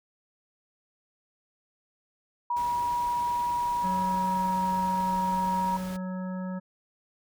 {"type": "tone with pitch glide", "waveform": "sine", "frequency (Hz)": [962, 946.6], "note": ["B5", "A#5"], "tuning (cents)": [-46, 26], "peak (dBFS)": -25, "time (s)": [2.5, 5.77], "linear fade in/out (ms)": 5, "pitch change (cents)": -28, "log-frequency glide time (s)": [3.92, 4.55]}
{"type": "noise", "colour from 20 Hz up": "pink", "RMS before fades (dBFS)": -44, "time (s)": [2.56, 5.97], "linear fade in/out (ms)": 10}
{"type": "harmonic tone", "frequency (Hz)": 185.3, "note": "F#3", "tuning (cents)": 3, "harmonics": [1, 3, 5, 7, 9], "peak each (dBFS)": [-31, -41, -45, -48, -50], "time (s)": [3.83, 6.6], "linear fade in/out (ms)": 20}
{"effects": []}